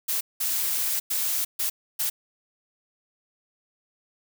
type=noise bursts at uneven times; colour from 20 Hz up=blue; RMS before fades=-26 dBFS; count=5; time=0.08-0.21 / 0.4-1 / 1.1-1.45 / 1.59-1.7 / 1.99-2.1 s; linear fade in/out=10 ms; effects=none